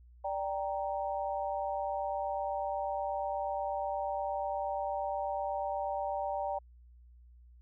sine chord, G minor, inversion second, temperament equal, 587.3 / 784 / 932.3 Hz, D5 / G5 / Bb5, 0 / 0 / 0 cents, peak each -36 / -35 / -39 dBFS, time 0.24-6.59 s, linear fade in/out 10 ms, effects added 60 Hz sine -54 dBFS peak until 7.61 s

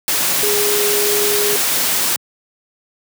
sine tone in noise, 413.4 Hz, G#4, 8 cents flat, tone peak -18 dBFS, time 0.43-1.56 s, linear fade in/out 0 ms, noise white, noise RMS -17 dBFS, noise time 0.08-2.16 s, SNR -4 dB, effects high-pass 150 Hz 12 dB/octave

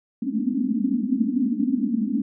white band-pass noise, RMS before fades -23 dBFS, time 0.22-2.22 s, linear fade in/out 5 ms, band 210 to 280 Hz, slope 96 dB/octave, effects none

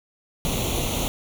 pink noise with comb filter, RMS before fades -25 dBFS, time 0.45-1.08 s, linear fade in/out 0 ms, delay 0.3 ms, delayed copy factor +0.8, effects none

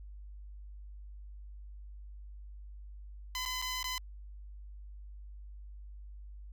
10% pulse tone with dropouts, 1014 Hz, B5, 45 cents sharp, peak -26 dBFS, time 3.35-3.98 s, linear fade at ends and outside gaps 1 ms, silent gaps 3.453-3.459 / 3.617-3.623 / 3.829-3.842 s, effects added 50 Hz sine -45 dBFS peak until 6.52 s

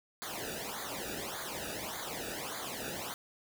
pink noise with flanger, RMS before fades -40 dBFS, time 0.22-3.14 s, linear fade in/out 0 ms, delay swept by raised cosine 0.36 to 0.96 ms, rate 1.7 Hz, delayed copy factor -0.95, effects none

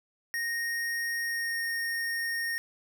square tone with pitch glide, 1860 to 1848.2 Hz, A#6 to A#6, -4 to -15 cents, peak -30 dBFS, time 0.34-2.58 s, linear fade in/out 0 ms, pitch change -11 cents, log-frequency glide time 1.23-1.64 s, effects none

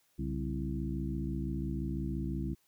harmonic tone with a mistuned harmonic, 65.9 Hz, C2, 13 cents sharp, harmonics 1 / 2 / 3 / 4 / 5, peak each -37 / -38 / -39 / -41 / -41 dBFS, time 0.18-2.55 s, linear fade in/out 20 ms, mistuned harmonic 2, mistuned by +140 cents, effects white hiss -72 dBFS RMS until 2.67 s

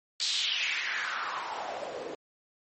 white noise with band-pass filter sweep, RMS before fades -33 dBFS, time 0.2-2.15 s, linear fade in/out 2 ms, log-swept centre 4400 to 410 Hz, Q 3.6, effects MP3 32 kbps

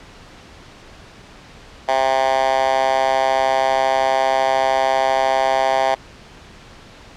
10% pulse tone with high-pass filter, 132.8 Hz, C3, 26 cents sharp, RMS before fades -17 dBFS, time 1.88-5.95 s, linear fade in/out 10 ms, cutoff 740 Hz, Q 3.2, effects pink hiss -42 dBFS RMS until 7.16 s + low-pass 5000 Hz 12 dB/octave

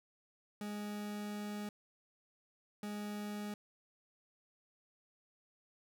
40% pulse tone bursts at uneven times, 207.7 Hz, G#3, in tune, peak -39 dBFS, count 2, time 0.61-1.69 / 2.83-3.54 s, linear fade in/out 2 ms, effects none

